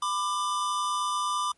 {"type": "tone pair together", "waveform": "square", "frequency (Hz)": [999, 1188], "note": ["B5", "D6"], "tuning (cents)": [20, 20], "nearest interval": "minor third", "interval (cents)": 300, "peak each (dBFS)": [-32, -28], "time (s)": [0.02, 1.52], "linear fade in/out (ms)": 5, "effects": ["pink hiss -67 dBFS RMS until 1.57 s", "MP3 48 kbps"]}